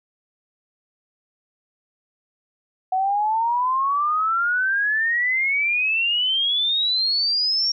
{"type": "exponential sweep", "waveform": "sine", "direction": "up", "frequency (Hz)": [740, 5588], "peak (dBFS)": -18, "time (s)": [2.92, 7.72], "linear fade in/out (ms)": 5, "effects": []}